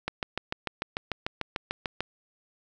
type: click train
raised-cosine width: 0.3 ms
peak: -13 dBFS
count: 14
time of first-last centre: 0.08-2.006 s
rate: 6.75 Hz
effects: none